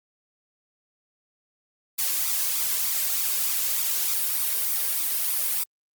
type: noise with flanger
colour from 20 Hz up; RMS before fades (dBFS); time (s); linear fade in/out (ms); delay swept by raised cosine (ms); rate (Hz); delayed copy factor
blue; -25; 1.98-5.64; 10; 0.83 to 1.93; 3.3; +0.5
effects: Opus 48 kbps